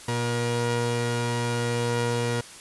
sawtooth tone pair together, 119.22 / 476.1 Hz, A#2 / A#4, +39 / +37 cents, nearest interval 2 octaves, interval 2398 cents, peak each -22 / -24 dBFS, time 0.08-2.41 s, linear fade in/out 5 ms, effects white hiss -44 dBFS RMS until 2.6 s + resampled to 24000 Hz

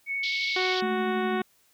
sine tone with vibrato, 2217 Hz, C#7, in tune, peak -27 dBFS, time 0.06-0.76 s, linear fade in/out 50 ms, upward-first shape triangle, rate 12 Hz, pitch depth 11 cents each way
pink band-pass noise, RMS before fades -33 dBFS, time 0.23-0.81 s, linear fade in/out 5 ms, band 3000 to 4800 Hz, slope 48 dB/octave
harmonic tone, 370 Hz, F#4, in tune, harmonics 1 / 2 / 3 / 4 / 5 / 6 / 7 / 8 / 9 / 10, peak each -28 / -32 / -35 / -36 / -38 / -41 / -45 / -47 / -49 / -46 dBFS, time 0.56-1.42 s, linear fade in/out 5 ms
sine tone with tremolo, 217.7 Hz, A3, 18 cents flat, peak -27 dBFS, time 0.82-1.42 s, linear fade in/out 5 ms, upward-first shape triangle, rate 12 Hz, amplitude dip 45%
effects white hiss -64 dBFS RMS until 1.73 s

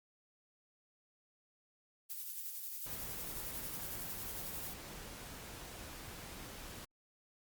violet noise with tremolo, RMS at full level -42 dBFS, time 2.09-4.74 s, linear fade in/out 20 ms, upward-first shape sine, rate 11 Hz, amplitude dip 40%
pink noise, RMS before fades -49 dBFS, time 2.86-6.85 s, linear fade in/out 5 ms
effects Opus 48 kbps

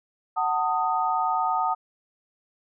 sine chord, D# diminished, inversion first, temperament just, 746.7 / 896 / 1244.5 Hz, F#5 / A5 / D#6, +16 / +31 / 0 cents, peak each -26 / -26 / -26 dBFS, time 0.36-1.75 s, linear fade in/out 20 ms, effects none

